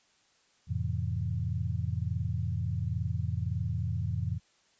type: chord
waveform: sine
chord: F major seventh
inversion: none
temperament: equal with one note detuned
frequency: 87.31 / 108.67 / 130.81 / 164.81 Hz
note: F2 / A2 / C3 / E3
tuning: 0 / -21 / 0 / 0 cents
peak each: -33 / -33 / -36 / -38 dBFS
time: 0.67-4.4 s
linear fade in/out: 50 ms
effects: white hiss -67 dBFS RMS until 4.79 s + resampled to 16000 Hz